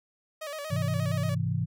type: tone with vibrato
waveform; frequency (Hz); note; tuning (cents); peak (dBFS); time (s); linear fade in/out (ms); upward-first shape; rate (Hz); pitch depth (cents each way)
sawtooth; 599; D5; +34; -31; 0.41-1.35; 10; square; 8.5; 78
type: chord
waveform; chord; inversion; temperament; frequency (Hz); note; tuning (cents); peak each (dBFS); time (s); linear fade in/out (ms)
sine; Ab augmented; none; equal; 103.83 / 130.81 / 164.81; Ab2 / C3 / E3; 0 / 0 / 0; -30; 0.7-1.66; 20
effects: none